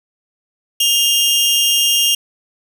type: tone pair together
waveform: sawtooth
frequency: 2824 / 3218 Hz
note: F7 / G7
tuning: +19 / +45 cents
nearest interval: major second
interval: 226 cents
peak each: -10 / -14 dBFS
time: 0.8-2.15 s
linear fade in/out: 5 ms
effects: none